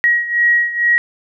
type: beating tone pair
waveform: sine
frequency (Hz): 1900 / 1902.2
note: A#6 / A#6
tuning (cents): +33 / +35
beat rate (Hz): 2.2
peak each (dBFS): -13 / -17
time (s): 0.04-0.98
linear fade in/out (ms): 0
effects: none

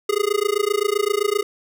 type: tone with amplitude modulation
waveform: square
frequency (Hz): 413.2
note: G#4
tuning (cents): -9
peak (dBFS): -15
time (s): 0.09-1.43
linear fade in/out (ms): 5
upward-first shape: sine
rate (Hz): 27.7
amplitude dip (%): 100
effects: none

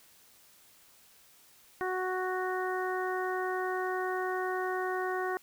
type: harmonic tone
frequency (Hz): 370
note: F#4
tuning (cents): 0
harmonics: 1 / 2 / 3 / 4 / 5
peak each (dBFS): -33 / -36 / -38 / -39 / -40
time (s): 1.81-5.37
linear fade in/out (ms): 0
effects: white hiss -60 dBFS RMS until 5.42 s

